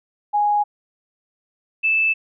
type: tone pair in turn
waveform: sine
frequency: 829 / 2632 Hz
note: G#5 / E7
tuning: -3 / -3 cents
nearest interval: octave + minor sixth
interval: 2000 cents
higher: second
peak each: -15 dBFS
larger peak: neither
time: 0.33-0.64 / 1.83-2.14 s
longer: neither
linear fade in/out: 20 ms
effects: none